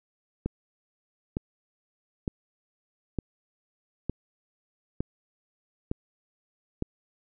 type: click train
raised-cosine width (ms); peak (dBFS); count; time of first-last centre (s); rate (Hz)
3; -15; 8; 0.46-6.824; 1.1
effects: none